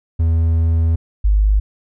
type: tone pair in turn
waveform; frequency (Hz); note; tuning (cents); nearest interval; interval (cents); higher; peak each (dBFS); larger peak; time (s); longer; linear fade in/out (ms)
triangle / sine; 82 / 51.12; E2 / G#1; -9 / -27; minor sixth; 818; first; -10; neither; 0.19-0.96 / 1.24-1.6; first; 10
effects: none